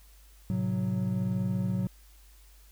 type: chord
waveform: triangle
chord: F# diminished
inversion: first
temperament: equal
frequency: 110 / 130.81 / 185 Hz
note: A2 / C3 / F#3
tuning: 0 / 0 / 0 cents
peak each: -30 / -32 / -27 dBFS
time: 0.5-1.87 s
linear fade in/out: 0 ms
effects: added 50 Hz sine -53 dBFS peak until 2.71 s + white hiss -61 dBFS RMS until 2.71 s